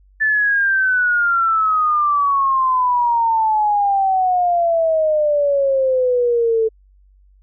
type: exponential sweep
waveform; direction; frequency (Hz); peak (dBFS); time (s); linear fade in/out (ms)
sine; down; 1760 to 440; -13; 0.2-6.69; 20
effects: added 48 Hz sine -48 dBFS peak until 7.42 s